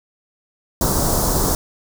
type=band-stop noise; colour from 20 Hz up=pink; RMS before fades=-18 dBFS; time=0.81-1.55 s; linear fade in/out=2 ms; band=1200 to 5100 Hz; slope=24 dB/octave; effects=none